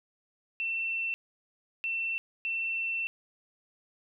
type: tone bursts at uneven times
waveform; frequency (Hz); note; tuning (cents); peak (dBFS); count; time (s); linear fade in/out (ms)
sine; 2691; E7; +35; -29; 3; 0.6-1.14 / 1.84-2.18 / 2.45-3.07; 0
effects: none